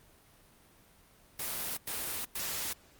white noise bursts, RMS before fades -36 dBFS, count 3, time 1.39-2.73 s, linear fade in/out 5 ms, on 380 ms, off 100 ms, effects pink hiss -61 dBFS RMS until 2.99 s + Opus 32 kbps

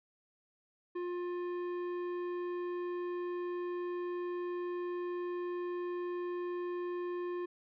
triangle tone with tanh clipping, 353.7 Hz, F4, 22 cents sharp, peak -37 dBFS, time 0.95-7.46 s, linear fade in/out 10 ms, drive 16 dB, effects none

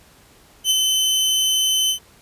sawtooth tone with ADSR envelope, 3052 Hz, G7, 47 cents flat, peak -10 dBFS, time 0.64-1.99 s, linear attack 63 ms, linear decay 24 ms, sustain -3 dB, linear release 93 ms, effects pink hiss -51 dBFS RMS until 2.21 s + resampled to 32000 Hz

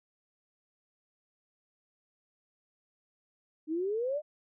sine exponential sweep, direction up, 301.2 to 622.3 Hz, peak -29 dBFS, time 3.67-4.22 s, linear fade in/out 50 ms, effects none

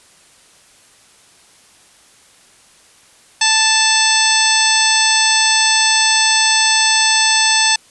harmonic tone with a mistuned harmonic, 880 Hz, A5, in tune, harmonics 1 / 2 / 3 / 4 / 5 / 6 / 7 / 9, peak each -19 / -19 / -19 / -19 / -19 / -19 / -19 / -19 dBFS, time 3.41-7.76 s, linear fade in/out 5 ms, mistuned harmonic 9, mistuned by +23 cents, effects white hiss -48 dBFS RMS until 7.9 s + resampled to 24000 Hz

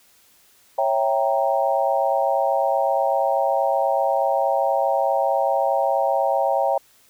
sine chord, C# diminished seventh, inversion none, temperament equal with one note detuned, 551.2 / 659.3 / 784 / 932.3 Hz, C#5 / E5 / G5 / Bb5, -10 / 0 / 0 / 0 cents, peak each -22 / -23 / -22 / -26 dBFS, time 0.78-6.78 s, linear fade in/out 5 ms, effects white hiss -56 dBFS RMS until 7.09 s

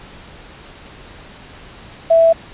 sine tone with quantisation, 659.3 Hz, E5, in tune, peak -7 dBFS, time 2.1-2.33 s, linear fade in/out 10 ms, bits 6, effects pink hiss -39 dBFS RMS until 2.53 s + resampled to 8000 Hz

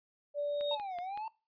sine tone, 581 Hz, D5, 19 cents flat, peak -31 dBFS, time 0.34-0.78 s, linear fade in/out 50 ms
sine tone with exponential growth, 3729 Hz, A#7, in tune, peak -31 dBFS, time 0.38-0.75 s, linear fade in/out 5 ms, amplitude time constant 80 ms
click train, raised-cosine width 0.3 ms, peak -32 dBFS, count 4, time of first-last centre 0.61-1.175 s, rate 5.31 Hz
triangle linear two-way sweep, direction down then up, 906 to 693 to 906 Hz, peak -35 dBFS, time 0.71-1.28 s, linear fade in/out 2 ms, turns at 0.98 s
effects noise-tail reverb RT60 0.3 s tail -21 dB re dry + resampled to 11025 Hz

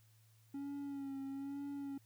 triangle tone with vibrato, 277.2 Hz, C#4, in tune, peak -39 dBFS, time 0.54-1.98 s, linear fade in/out 5 ms, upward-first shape sine, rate 1.1 Hz, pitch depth 36 cents each way, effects added 110 Hz sine -65 dBFS peak until 2.05 s + white hiss -73 dBFS RMS until 2.05 s

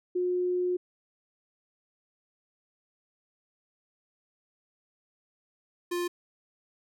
sine / square tone pair in turn, 360 / 351 Hz, F#4 / F4, -47 / +9 cents, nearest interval unison, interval 44 cents, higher first, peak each -25 / -29 dBFS, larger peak first, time 0.15-0.77 / 5.91-6.08 s, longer first, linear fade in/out 10 ms, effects none

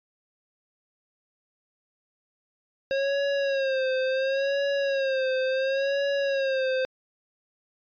square tone with vibrato, 540 Hz, C#5, 45 cents flat, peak -24 dBFS, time 2.91-6.85 s, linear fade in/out 0 ms, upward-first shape sine, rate 0.71 Hz, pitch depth 66 cents each way, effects resampled to 11025 Hz

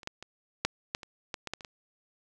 clicks, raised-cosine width 0.2 ms, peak -30 / -17 / -25 / -8 / -13 / -26 / -17 / -19 / -16 / -28 / -25 dBFS, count 11, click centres 0.032 / 0.074 / 0.226 / 0.65 / 0.949 / 1.032 / 1.342 / 1.473 / 1.536 / 1.608 / 1.648 s, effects none

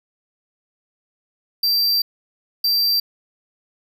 square tone bursts at uneven times, 4699 Hz, D8, in tune, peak -16 dBFS, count 2, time 1.63-2.02 / 2.64-3 s, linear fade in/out 5 ms, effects none

